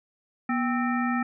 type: harmonic tone with a mistuned harmonic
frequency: 261.6 Hz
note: C4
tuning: in tune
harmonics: 1 / 3 / 5 / 7 / 9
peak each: -25 / -32 / -31 / -33 / -39 dBFS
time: 0.49-1.23 s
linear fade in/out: 5 ms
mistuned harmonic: 1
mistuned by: -130 cents
effects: none